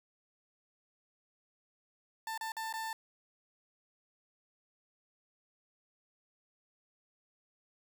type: tone with dropouts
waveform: 30% pulse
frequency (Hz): 890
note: A5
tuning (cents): +20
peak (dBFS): -34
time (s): 2.27-2.93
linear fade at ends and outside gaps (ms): 2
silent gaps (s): 2.377-2.41 / 2.52-2.567 / 2.727-2.738
effects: none